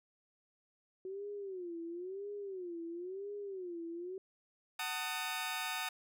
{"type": "tone with vibrato", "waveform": "sine", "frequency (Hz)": 370, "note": "F#4", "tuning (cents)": 0, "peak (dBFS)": -40, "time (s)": [1.05, 4.18], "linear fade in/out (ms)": 2, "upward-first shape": "sine", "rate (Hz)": 0.98, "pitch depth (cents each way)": 180}
{"type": "chord", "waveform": "15% pulse", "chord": "D# diminished", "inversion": "first", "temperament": "just", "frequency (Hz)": [746.7, 896, 1244.5], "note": ["F#5", "A5", "D#6"], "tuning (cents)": [16, 31, 0], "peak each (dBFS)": -35, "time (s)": [4.79, 5.89], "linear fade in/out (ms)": 5}
{"effects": []}